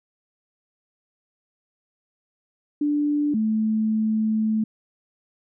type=tone pair in turn; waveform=sine; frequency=293.7 / 218.1 Hz; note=D4 / A3; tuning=0 / -15 cents; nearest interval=perfect fourth; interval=515 cents; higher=first; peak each=-19 dBFS; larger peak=neither; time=2.81-3.34 / 3.34-4.64 s; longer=second; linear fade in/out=5 ms; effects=none